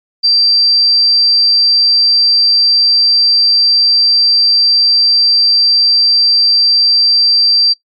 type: tone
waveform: sine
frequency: 4699 Hz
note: D8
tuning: in tune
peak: -6 dBFS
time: 0.23-7.74 s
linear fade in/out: 20 ms
effects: noise-tail reverb RT60 0.1 s tail -19 dB re dry + MP3 48 kbps